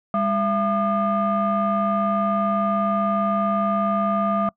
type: tone cluster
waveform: sine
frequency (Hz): 202.1 / 673 / 1211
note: G#3 / E5 / D#6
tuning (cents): -47 / +36 / -47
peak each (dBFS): -22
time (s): 0.14-4.49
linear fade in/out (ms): 2
effects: noise-tail reverb RT60 0.1 s tail -24 dB re dry + tanh soft clip ceiling -13 dBFS